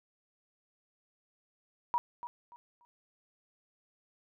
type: tone with echo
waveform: sine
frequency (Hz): 958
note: A#5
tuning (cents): +47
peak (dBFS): -26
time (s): 1.94-1.98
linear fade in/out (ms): 0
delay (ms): 290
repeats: 3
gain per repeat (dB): -12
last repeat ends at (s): 2.85
effects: none